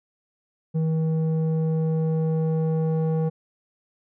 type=tone with low-pass filter sweep; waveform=square; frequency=159.8 Hz; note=D#3; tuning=47 cents sharp; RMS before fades=-23 dBFS; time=0.74-3.3 s; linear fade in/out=20 ms; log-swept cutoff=350 to 580 Hz; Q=1.4; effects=none